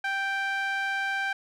sawtooth tone with band-pass filter, 784 Hz, G5, in tune, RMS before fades -29 dBFS, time 0.04-1.33 s, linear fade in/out 5 ms, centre 1700 Hz, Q 2, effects none

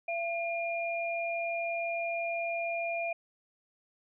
sine tone pair together, 677.1 / 2413 Hz, E5 / D7, +46 / +46 cents, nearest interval octave + minor seventh, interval 2200 cents, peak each -32 / -35 dBFS, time 0.08-3.13 s, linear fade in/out 5 ms, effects none

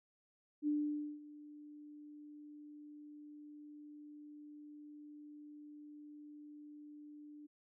sine tone with ADSR envelope, 296.8 Hz, D4, 18 cents sharp, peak -31 dBFS, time 0.62-7.47 s, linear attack 54 ms, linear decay 520 ms, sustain -20 dB, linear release 14 ms, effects none

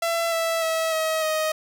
sawtooth tone with pitch steps, 671 / 659.5 / 648.1 / 637 / 626.1 Hz, E5 / E5 / E5 / D#5 / D#5, +31 / +1 / -30 / +41 / +11 cents, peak -18 dBFS, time 0.02-1.52 s, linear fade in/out 5 ms, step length 300 ms, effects none

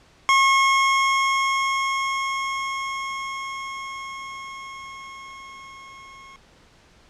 25% pulse tone with level ramp, 1085 Hz, C#6, 37 cents flat, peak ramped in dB -10 to -39 dBFS, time 0.29-6.36 s, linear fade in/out 0 ms, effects pink hiss -54 dBFS RMS until 7.09 s + low-pass 6000 Hz 12 dB/octave

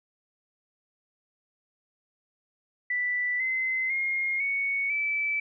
sine tone with pitch steps, 1975.5 / 2055 / 2137 / 2223 / 2312 Hz, B6 / C7 / C7 / C#7 / D7, 0 / -32 / +36 / +4 / -28 cents, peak -25 dBFS, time 2.9-5.4 s, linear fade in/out 5 ms, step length 500 ms, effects none

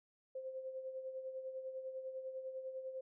sine tone with tremolo, 523.3 Hz, C5, in tune, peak -40 dBFS, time 0.35-3.01 s, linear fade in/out 5 ms, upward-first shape sine, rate 10 Hz, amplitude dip 55%, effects none

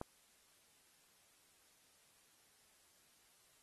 click, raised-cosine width 1 ms, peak -27 dBFS, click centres 0.014 s, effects white hiss -70 dBFS RMS until 3.62 s + AAC 32 kbps

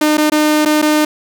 sawtooth tone with dropouts, 303.8 Hz, D#4, 41 cents flat, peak -6 dBFS, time 0.01-1.05 s, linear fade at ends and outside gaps 5 ms, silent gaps 0.172-0.179 / 0.299-0.319 / 0.651-0.657 / 0.818-0.824 s, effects none

